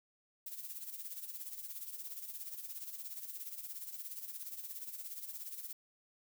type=noise with tremolo; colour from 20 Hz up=violet; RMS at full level=-43 dBFS; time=0.46-5.73 s; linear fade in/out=5 ms; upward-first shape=sine; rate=17 Hz; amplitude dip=65%; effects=none